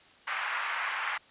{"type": "band-pass noise", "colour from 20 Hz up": "pink", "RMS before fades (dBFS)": -33, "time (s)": [0.27, 1.18], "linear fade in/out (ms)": 10, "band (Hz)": [1000, 2500], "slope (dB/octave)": 24, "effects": ["white hiss -57 dBFS RMS until 1.3 s", "resampled to 8000 Hz"]}